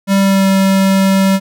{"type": "tone with pitch glide", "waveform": "square", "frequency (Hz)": [196, 193.19], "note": ["G3", "G3"], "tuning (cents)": [0, -25], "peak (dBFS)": -9, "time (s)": [0.07, 1.4], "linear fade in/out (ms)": 50, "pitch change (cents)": -25, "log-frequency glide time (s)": [0.18, 0.48], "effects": []}